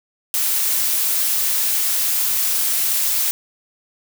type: noise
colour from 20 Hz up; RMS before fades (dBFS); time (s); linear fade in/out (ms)
blue; -19; 0.34-3.31; 0
effects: none